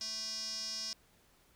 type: tone with band-pass filter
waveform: square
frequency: 220 Hz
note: A3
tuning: in tune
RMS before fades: -40 dBFS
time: 0.01-0.93 s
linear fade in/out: 0 ms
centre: 5300 Hz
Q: 9.3
effects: pink hiss -67 dBFS RMS until 1.55 s